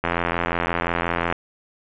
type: click train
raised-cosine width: 0.5 ms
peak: -6 dBFS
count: 111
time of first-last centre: 0.04-1.325 s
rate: 85.6 Hz
effects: resampled to 8000 Hz + 7-bit